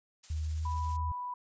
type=noise with tremolo; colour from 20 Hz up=blue; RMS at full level=-47 dBFS; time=0.23-0.97 s; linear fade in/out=10 ms; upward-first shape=triangle; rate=15 Hz; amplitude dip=40%
type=tone with pitch glide; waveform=sine; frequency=77.78 to 79.46 Hz; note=D#2 to D#2; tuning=0 to +37 cents; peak=-31 dBFS; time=0.3-1.12 s; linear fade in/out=5 ms; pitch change=+37 cents; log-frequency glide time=0.46-0.66 s
type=tone; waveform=sine; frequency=987.8 Hz; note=B5; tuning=in tune; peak=-35 dBFS; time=0.65-1.34 s; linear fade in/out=5 ms
effects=resampled to 16000 Hz